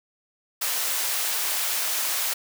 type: high-pass noise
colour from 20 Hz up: white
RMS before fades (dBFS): -26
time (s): 0.61-2.34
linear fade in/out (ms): 10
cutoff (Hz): 620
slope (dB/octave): 12
effects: none